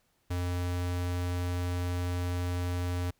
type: tone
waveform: square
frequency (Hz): 88.8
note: F2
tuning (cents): +29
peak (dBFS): -30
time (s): 0.3-3.11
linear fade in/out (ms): 10
effects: pink hiss -72 dBFS RMS until 3.19 s